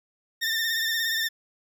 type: tone with vibrato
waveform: 20% pulse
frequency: 1809 Hz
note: A6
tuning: 48 cents sharp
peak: -19 dBFS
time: 0.41-1.29 s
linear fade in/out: 20 ms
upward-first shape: sine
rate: 17 Hz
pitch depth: 40 cents each way
effects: none